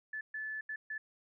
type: tone bursts at uneven times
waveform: sine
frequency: 1737 Hz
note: A6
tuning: 23 cents flat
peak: -37 dBFS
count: 4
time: 0.13-0.21 / 0.34-0.61 / 0.69-0.76 / 0.9-0.98 s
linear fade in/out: 5 ms
effects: none